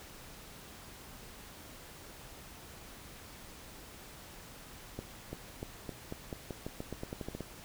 accelerating click train, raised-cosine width 2 ms, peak -25 dBFS, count 16, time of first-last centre 4.99-7.407 s, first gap 340 ms, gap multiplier 0.88, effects pink hiss -51 dBFS RMS until 7.64 s

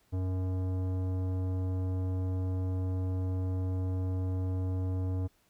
sine tone with tanh clipping, 92.8 Hz, F#2, 6 cents sharp, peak -31 dBFS, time 0.12-5.28 s, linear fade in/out 20 ms, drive 15 dB, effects pink hiss -69 dBFS RMS until 5.49 s

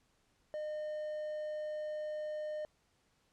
triangle tone, 609 Hz, D#5, 37 cents flat, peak -35 dBFS, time 0.54-2.65 s, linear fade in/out 0 ms, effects pink hiss -74 dBFS RMS until 3.32 s + low-pass 9000 Hz 12 dB/octave

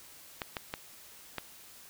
clicks, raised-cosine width 0.3 ms, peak -18 dBFS, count 4, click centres 0.418 / 0.568 / 0.739 / 1.383 s, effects white hiss -53 dBFS RMS until 1.89 s

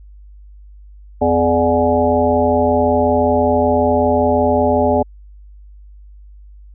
harmonic tone with a mistuned harmonic, 84.2 Hz, E2, 37 cents sharp, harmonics 1 / 3 / 5 / 7 / 9 / 10, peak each -22 / -18 / -18 / -16 / -20 / -20 dBFS, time 1.21-5.03 s, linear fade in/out 10 ms, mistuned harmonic 9, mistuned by -49 cents, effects added 50 Hz sine -37 dBFS peak until 6.74 s

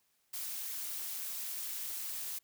blue noise with amplitude modulation, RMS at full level -37 dBFS, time 0.33-2.39 s, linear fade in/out 10 ms, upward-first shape sine, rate 233 Hz, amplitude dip 65%, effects white hiss -75 dBFS RMS until 2.43 s

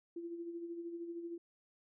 sine tone with tremolo, 340 Hz, F4, 46 cents flat, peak -39 dBFS, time 0.16-1.38 s, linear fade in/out 5 ms, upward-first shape sine, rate 13 Hz, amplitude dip 50%, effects none

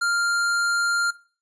square tone, 1396.9 Hz, F6, in tune, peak -21 dBFS, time 0.01-1.11 s, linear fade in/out 10 ms, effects noise-tail reverb RT60 0.4 s tail -19 dB re dry + resampled to 22050 Hz

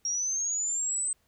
sine linear sweep, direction up, 5588 to 8230 Hz, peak -27 dBFS, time 0.05-1.13 s, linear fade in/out 2 ms, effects pink hiss -70 dBFS RMS until 1.27 s

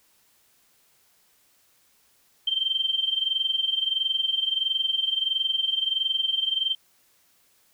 sine tone with amplitude modulation, 3136 Hz, G7, in tune, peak -19 dBFS, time 2.47-6.75 s, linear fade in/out 5 ms, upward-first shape sine, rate 21.5 Hz, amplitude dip 80%, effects white hiss -63 dBFS RMS until 7.73 s

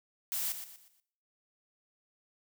blue noise with echo, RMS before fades -34 dBFS, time 0.32-0.52 s, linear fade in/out 0 ms, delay 120 ms, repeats 4, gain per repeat -9 dB, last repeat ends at 1 s, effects noise-tail reverb RT60 0.6 s tail -17 dB re dry

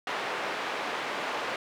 pink band-pass noise, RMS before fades -33 dBFS, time 0.07-1.56 s, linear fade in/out 2 ms, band 520 to 2600 Hz, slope 12 dB/octave, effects none

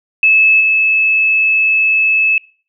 sine tone with level steps, 2604 Hz, E7, 22 cents flat, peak -6 / -9 dBFS, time 0.23-2.38 s, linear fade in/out 2 ms, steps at 0.6 s, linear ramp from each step 10 ms, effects noise-tail reverb RT60 0.4 s tail -21 dB re dry

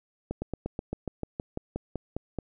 slowing click train, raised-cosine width 2 ms, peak -18 dBFS, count 14, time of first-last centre 0.31-2.387 s, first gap 110 ms, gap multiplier 1.06, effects none

